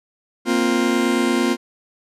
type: chord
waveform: 40% pulse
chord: Bb suspended second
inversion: none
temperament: just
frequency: 233.1 / 262.2 / 349.6 Hz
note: Bb3 / C4 / F4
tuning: 0 / +4 / +2 cents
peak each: -20 dBFS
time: 0.45-1.57 s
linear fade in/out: 50 ms
effects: low-pass 10000 Hz 12 dB/octave